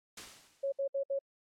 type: noise with exponential decay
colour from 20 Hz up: white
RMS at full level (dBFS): -42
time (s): 0.17-0.82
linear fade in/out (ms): 5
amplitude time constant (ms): 140
type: tone bursts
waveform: sine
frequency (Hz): 551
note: C#5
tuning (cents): -11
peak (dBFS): -30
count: 4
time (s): 0.63-1.191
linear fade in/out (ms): 10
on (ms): 93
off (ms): 63
effects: low-pass 8000 Hz 12 dB/octave + AAC 64 kbps